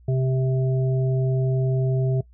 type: harmonic tone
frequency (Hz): 130.81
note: C3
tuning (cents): 0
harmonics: 1 / 3 / 5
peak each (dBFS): -19 / -29 / -33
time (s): 0.08-2.21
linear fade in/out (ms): 5
effects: noise-tail reverb RT60 0.1 s tail -21 dB re dry + added 60 Hz sine -48 dBFS peak until 2.33 s